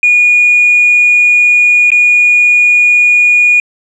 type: tone with dropouts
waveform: sine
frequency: 2446 Hz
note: D#7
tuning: 30 cents flat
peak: -3 dBFS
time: 0.03-3.6 s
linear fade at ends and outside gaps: 2 ms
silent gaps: 1.904-1.917 s
effects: tanh soft clip ceiling 0 dBFS